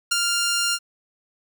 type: tone with ADSR envelope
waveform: 10% pulse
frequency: 1396.9 Hz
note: F6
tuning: in tune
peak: -8 dBFS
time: 0.11-0.79 s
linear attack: 11 ms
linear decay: 13 ms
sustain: -4 dB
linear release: 53 ms
effects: none